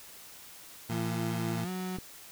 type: tone with vibrato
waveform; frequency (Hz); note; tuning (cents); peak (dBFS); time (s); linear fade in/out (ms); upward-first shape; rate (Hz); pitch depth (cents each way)
20% pulse; 114.2; A#2; -35; -28; 0.89-1.65; 10; sine; 4.9; 11
type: tone with pitch glide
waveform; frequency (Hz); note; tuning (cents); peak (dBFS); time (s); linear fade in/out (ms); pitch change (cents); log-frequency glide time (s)
35% pulse; 169.2 to 184.51; E3 to F#3; +45 to -5; -32; 0.9-1.98; 20; +150; 1.63-1.69
type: click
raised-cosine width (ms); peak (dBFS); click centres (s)
3; -26; 1.986
effects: white hiss -50 dBFS RMS until 2.31 s